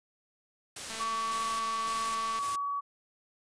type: noise with tremolo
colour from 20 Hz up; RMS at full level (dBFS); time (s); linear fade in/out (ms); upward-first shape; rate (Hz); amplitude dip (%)
white; -39; 0.76-2.56; 5; square; 1.8; 45
type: click train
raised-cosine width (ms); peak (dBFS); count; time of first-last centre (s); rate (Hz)
0.2; -24; 333; 0.9-2.389; 223
type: tone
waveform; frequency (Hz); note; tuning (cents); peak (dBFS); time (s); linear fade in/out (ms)
sine; 1133; C#6; +37; -30; 0.99-2.81; 20
effects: resampled to 22050 Hz